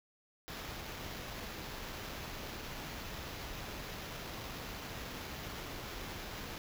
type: noise with sample-and-hold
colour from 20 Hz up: pink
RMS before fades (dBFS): -44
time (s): 0.48-6.58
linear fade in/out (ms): 0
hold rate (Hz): 8820
effects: none